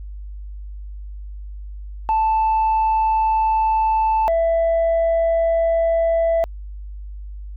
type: tone pair in turn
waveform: sine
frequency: 880 / 663.6 Hz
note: A5 / E5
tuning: 0 / +11 cents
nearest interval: perfect fourth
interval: 489 cents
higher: first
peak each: -13 dBFS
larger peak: neither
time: 2.09-4.28 / 4.28-6.44 s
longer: first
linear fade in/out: 0 ms
effects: tanh soft clip ceiling -13 dBFS + added 50 Hz sine -30 dBFS peak until 7.56 s